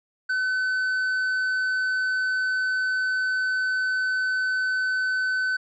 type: tone with tanh clipping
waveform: triangle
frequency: 1515 Hz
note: F#6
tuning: 40 cents sharp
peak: -23 dBFS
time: 0.29-5.57 s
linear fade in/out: 10 ms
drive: 9 dB
effects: none